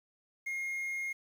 triangle tone with quantisation, 2140 Hz, C7, 38 cents sharp, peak -32 dBFS, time 0.46-1.13 s, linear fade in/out 10 ms, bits 10, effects none

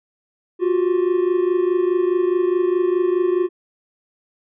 triangle tone pair together, 354.1 / 378.9 Hz, F4 / F#4, +24 / +41 cents, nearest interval minor second, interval 117 cents, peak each -15 / -19 dBFS, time 0.59-3.49 s, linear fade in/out 50 ms, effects resampled to 8000 Hz

